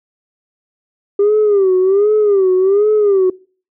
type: tone with vibrato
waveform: sine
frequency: 397.5 Hz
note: G4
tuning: 24 cents sharp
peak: -7 dBFS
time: 1.19-3.3 s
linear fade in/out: 5 ms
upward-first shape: sine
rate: 1.3 Hz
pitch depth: 130 cents each way
effects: noise-tail reverb RT60 0.4 s tail -23 dB re dry + tanh soft clip ceiling -6 dBFS